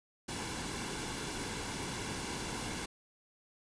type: noise with comb filter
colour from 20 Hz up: pink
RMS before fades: -39 dBFS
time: 0.28-2.86 s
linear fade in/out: 10 ms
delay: 1.6 ms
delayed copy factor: -0.5
effects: resampled to 22050 Hz